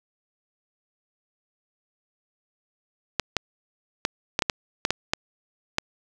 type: clicks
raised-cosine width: 0.2 ms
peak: -4 dBFS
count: 10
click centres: 3.197 / 3.367 / 4.051 / 4.391 / 4.422 / 4.498 / 4.851 / 4.906 / 5.135 / 5.784 s
effects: none